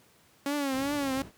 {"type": "tone with vibrato", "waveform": "sawtooth", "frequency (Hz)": 277.2, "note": "C#4", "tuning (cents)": 0, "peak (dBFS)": -24, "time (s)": [0.46, 1.22], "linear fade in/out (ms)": 2, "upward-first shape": "triangle", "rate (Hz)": 2.6, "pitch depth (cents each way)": 110}
{"type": "noise", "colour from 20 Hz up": "brown", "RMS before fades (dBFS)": -40, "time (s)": [0.7, 1.32], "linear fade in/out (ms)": 50}
{"effects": ["pink hiss -61 dBFS RMS until 1.37 s", "high-pass 100 Hz 12 dB/octave"]}